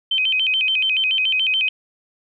sine tone with vibrato, 2794 Hz, F7, in tune, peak -16 dBFS, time 0.11-1.69 s, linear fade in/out 5 ms, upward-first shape square, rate 7 Hz, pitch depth 180 cents each way, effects none

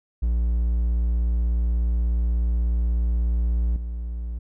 triangle tone with level steps, 58.27 Hz, A#1, in tune, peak -17 / -25 dBFS, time 0.22-4.39 s, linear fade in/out 10 ms, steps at 3.76 s, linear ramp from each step 2 ms, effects none

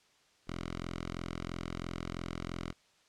5% pulse tone with notch filter, 43 Hz, F1, 26 cents flat, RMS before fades -40 dBFS, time 0.47-2.73 s, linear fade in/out 20 ms, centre 480 Hz, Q 1.7, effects white hiss -67 dBFS RMS until 3.08 s + low-pass 6000 Hz 12 dB/octave

